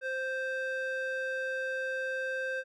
square tone with band-pass filter, 523.3 Hz, C5, in tune, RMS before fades -34 dBFS, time 0.01-2.64 s, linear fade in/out 50 ms, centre 1200 Hz, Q 7.3, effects none

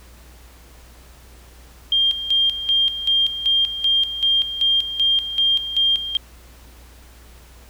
sine tone with tremolo, 3200 Hz, G7, 35 cents sharp, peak -14 dBFS, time 1.92-6.17 s, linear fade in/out 2 ms, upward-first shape square, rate 2.6 Hz, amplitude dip 70%, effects added 60 Hz sine -44 dBFS peak until 7.69 s + pink hiss -49 dBFS RMS until 7.69 s

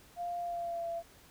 sine tone with pitch glide, 698.5 to 676.3 Hz, F5 to E5, 0 to +44 cents, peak -34 dBFS, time 0.16-1.03 s, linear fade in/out 50 ms, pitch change -56 cents, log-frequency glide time 0.39-0.87 s, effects pink hiss -59 dBFS RMS until 1.3 s

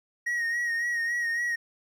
triangle tone with vibrato, 1883 Hz, A#6, 17 cents sharp, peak -24 dBFS, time 0.26-1.56 s, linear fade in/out 10 ms, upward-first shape sine, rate 3.6 Hz, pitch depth 39 cents each way, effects none

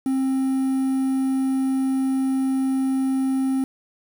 triangle tone with quantisation, 265.3 Hz, C4, 24 cents sharp, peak -17 dBFS, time 0.06-3.64 s, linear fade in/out 2 ms, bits 7, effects none

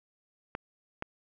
clicks, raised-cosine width 0.5 ms, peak -19 dBFS, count 2, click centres 0.551 / 1.024 s, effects none

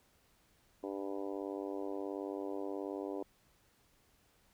harmonic tone, 98.6 Hz, G2, 11 cents sharp, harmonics 3 / 4 / 5 / 6 / 7 / 8 / 9 / 10, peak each -42 / -42 / -45 / -47 / -51 / -54 / -55 / -55 dBFS, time 0.83-3.23 s, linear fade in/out 5 ms, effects pink hiss -70 dBFS RMS until 4.53 s

